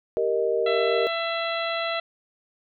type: chord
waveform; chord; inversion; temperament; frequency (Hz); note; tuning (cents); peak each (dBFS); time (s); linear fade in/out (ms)
sine; Eb major; first; equal; 392 / 466.2 / 622.3; G4 / Bb4 / Eb5; 0 / 0 / 0; -27 / -23 / -27; 0.17-1.07; 0
type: harmonic tone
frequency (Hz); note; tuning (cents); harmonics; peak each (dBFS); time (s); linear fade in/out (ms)
668; E5; +23; 1 / 2 / 3 / 4 / 5 / 6; -28 / -31 / -33 / -34 / -35 / -36; 0.66-2; 5
effects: none